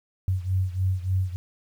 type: beating tone pair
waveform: sine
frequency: 92.5 / 95.9 Hz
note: F#2 / G2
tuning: 0 / -37 cents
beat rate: 3.4 Hz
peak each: -24 / -27 dBFS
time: 0.28-1.36 s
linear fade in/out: 0 ms
effects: 9-bit